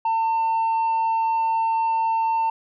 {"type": "tone", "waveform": "sine", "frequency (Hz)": 901, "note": "A5", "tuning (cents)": 41, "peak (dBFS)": -16, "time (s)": [0.05, 2.5], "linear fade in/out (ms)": 5, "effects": ["tanh soft clip ceiling -18 dBFS"]}